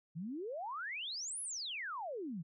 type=exponential two-way sweep; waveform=sine; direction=up then down; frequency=150 to 11000 to 150 Hz; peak=-39 dBFS; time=0.15-2.43 s; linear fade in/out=20 ms; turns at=1.41 s; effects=none